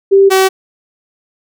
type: tone pair in turn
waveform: sine / sawtooth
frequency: 392 / 380.8 Hz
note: G4 / F#4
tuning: 0 / +50 cents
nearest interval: minor second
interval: 50 cents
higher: first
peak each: -3 dBFS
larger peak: neither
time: 0.11-0.3 / 0.3-0.49 s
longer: neither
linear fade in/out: 20 ms
effects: none